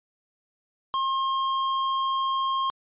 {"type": "tone", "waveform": "square", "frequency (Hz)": 1069, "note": "C6", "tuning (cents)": 37, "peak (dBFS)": -24, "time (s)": [0.94, 2.7], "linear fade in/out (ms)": 0, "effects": ["resampled to 8000 Hz"]}